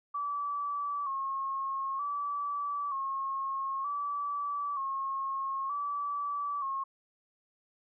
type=tone with vibrato; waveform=sine; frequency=1118 Hz; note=C#6; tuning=14 cents sharp; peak=-31 dBFS; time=0.14-6.84 s; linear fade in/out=10 ms; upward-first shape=square; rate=0.54 Hz; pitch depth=54 cents each way; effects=none

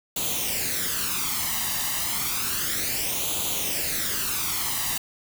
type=noise with flanger; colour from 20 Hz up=white; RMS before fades=-27 dBFS; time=0.16-4.98 s; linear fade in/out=5 ms; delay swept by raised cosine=0.28 to 1.05 ms; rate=0.31 Hz; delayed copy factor=+0.65; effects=none

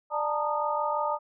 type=tone cluster; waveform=sine; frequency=592 / 877 / 923 / 1230 Hz; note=D5 / A5 / A#5 / D#6; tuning=+14 / -6 / -17 / -20 cents; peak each=-31 dBFS; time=0.1-1.19 s; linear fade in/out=50 ms; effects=none

